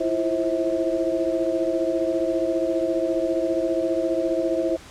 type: tone cluster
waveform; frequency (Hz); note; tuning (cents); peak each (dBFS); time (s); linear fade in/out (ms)
sine; 329.4 / 344.2 / 529 / 645; E4 / F4 / C5 / E5; -1 / -25 / +19 / -38; -26; 0-4.77; 10
effects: pink hiss -44 dBFS RMS until 4.9 s + low-pass 8000 Hz 12 dB/octave